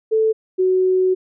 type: tone pair in turn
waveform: sine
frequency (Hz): 440 / 371.9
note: A4 / F#4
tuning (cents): 0 / +9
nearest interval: minor third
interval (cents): 291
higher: first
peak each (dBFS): -13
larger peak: neither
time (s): 0.11-0.33 / 0.58-1.15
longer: second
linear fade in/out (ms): 20
effects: none